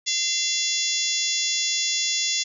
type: harmonic tone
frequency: 686 Hz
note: F5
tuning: 31 cents flat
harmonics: 3 / 4 / 5 / 6 / 7 / 8 / 9 / 10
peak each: -33 / -34 / -28 / -33 / -30 / -30 / -29 / -28 dBFS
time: 0.06-2.44 s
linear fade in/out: 20 ms
effects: none